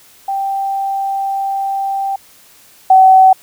sine tone pair in turn, 784 / 758.2 Hz, G5 / F#5, 0 / +42 cents, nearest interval minor second, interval 58 cents, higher first, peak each -15 / -3 dBFS, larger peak second, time 0.28-2.16 / 2.9-3.33 s, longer first, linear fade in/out 5 ms, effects white hiss -45 dBFS RMS until 3.42 s

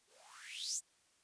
violet noise with band-pass filter sweep, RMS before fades -44 dBFS, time 0.07-0.81 s, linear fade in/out 50 ms, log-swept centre 370 to 8100 Hz, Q 8.3, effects white hiss -72 dBFS RMS until 1.23 s + resampled to 22050 Hz

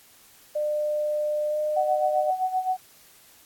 sine tone with pitch glide, 600 to 606.3 Hz, D5 to D#5, +37 to -45 cents, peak -23 dBFS, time 0.55-2.31 s, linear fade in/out 10 ms, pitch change +18 cents, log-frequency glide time 1.48-1.58 s
sine tone with tremolo, 746 Hz, F#5, 14 cents sharp, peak -20 dBFS, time 1.76-2.77 s, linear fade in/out 10 ms, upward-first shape sine, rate 7.7 Hz, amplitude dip 75%
effects white hiss -54 dBFS RMS until 3.45 s + AAC 64 kbps

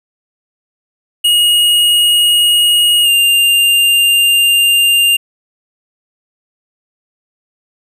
square tone with pitch glide, 2878 to 2798 Hz, F#7 to F7, -49 to +3 cents, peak -8 dBFS, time 1.24-5.17 s, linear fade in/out 10 ms, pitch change -48 cents, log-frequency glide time 3.03-3.09 s, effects none

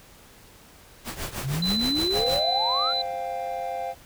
pink noise with tremolo, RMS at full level -30 dBFS, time 1.04-2.44 s, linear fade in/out 50 ms, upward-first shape triangle, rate 6.4 Hz, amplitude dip 85%
sine exponential sweep, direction up, 124.3 to 1449 Hz, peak -25 dBFS, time 1.42-2.94 s, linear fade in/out 50 ms
sine tone, 4018 Hz, B7, 29 cents sharp, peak -24 dBFS, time 1.62-3.02 s, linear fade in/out 5 ms
triangle chord, C suspended fourth, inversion none, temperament equal with one note detuned, 523.3 / 698.5 / 791.7 Hz, C5 / F5 / G5, 0 / 0 / +17 cents, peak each -32 / -29 / -31 dBFS, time 2.12-3.95 s, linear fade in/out 50 ms
effects pink hiss -51 dBFS RMS until 4.05 s

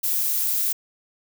violet noise, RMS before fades -23 dBFS, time 0.03-0.73 s, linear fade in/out 10 ms, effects none

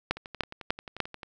two click trains, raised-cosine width 0.3 ms, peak -9 / -24 dBFS, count 4 / 13, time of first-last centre 0.11-1.003 / 0.17-1.232 s, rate 3.36 / 11.3 Hz, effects none

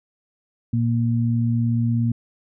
sine tone pair together, 117 / 234 Hz, A#2 / A#3, +7 / +7 cents, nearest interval octave, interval 1200 cents, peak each -19 / -22 dBFS, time 0.73-2.12 s, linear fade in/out 5 ms, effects none

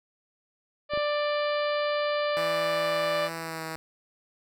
harmonic tone, 590 Hz, D5, 8 cents sharp, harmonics 1 / 2 / 3 / 4 / 5 / 6 / 7 / 8, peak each -26 / -32 / -36 / -38 / -40 / -42 / -43 / -44 dBFS, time 0.89-3.3 s, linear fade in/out 50 ms
clicks, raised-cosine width 2 ms, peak -26 dBFS, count 2, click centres 0.936 / 0.975 s
5% pulse tone with pitch glide, 164.81 to 160.67 Hz, E3 to E3, 0 to -44 cents, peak -22 dBFS, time 2.37-3.76 s, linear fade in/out 0 ms, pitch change -44 cents, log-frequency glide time 3.35-3.64 s
effects none

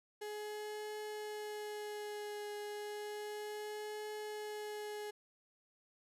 35% pulse tone with vibrato, 419.9 Hz, G#4, 19 cents sharp, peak -40 dBFS, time 0.21-5.11 s, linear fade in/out 10 ms, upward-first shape triangle, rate 0.32 Hz, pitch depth 20 cents each way, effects resampled to 32000 Hz

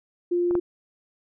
sine tone, 350.5 Hz, F4, 6 cents sharp, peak -20 dBFS, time 0.31-0.6 s, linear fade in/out 10 ms
clicks, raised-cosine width 1 ms, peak -22 / -16 dBFS, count 2, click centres 0.51 / 0.553 s
effects none

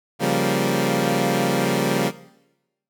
15% pulse chord, G half-diminished seventh, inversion second, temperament equal, 138.59 / 174.61 / 196 / 233.1 Hz, Db3 / F3 / G3 / Bb3, 0 / 0 / 0 / 0 cents, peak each -18 dBFS, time 0.19-2.12 s, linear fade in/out 50 ms, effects noise-tail reverb RT60 0.9 s tail -17 dB re dry

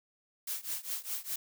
blue noise with tremolo, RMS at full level -34 dBFS, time 0.47-1.36 s, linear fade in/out 5 ms, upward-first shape triangle, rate 4.9 Hz, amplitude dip 95%, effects none

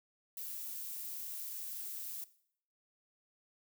violet noise, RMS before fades -43 dBFS, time 0.37-2.24 s, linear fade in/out 2 ms, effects noise-tail reverb RT60 0.6 s tail -17 dB re dry

